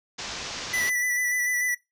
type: low-pass noise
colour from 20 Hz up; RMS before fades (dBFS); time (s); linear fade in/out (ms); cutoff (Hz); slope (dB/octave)
white; -35; 0.18-0.9; 10; 6500; 48
type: tone with vibrato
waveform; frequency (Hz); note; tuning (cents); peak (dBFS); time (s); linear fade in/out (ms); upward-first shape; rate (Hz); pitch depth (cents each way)
square; 1975.5; B6; 0; -24; 0.73-1.75; 10; square; 6.8; 19
effects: noise-tail reverb RT60 0.2 s tail -20 dB re dry